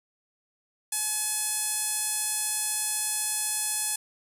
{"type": "tone with band-pass filter", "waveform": "sawtooth", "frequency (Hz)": 852, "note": "G#5", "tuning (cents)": 44, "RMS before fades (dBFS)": -29, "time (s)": [0.92, 3.96], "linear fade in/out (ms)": 5, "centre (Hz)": 9600, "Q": 2.6, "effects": []}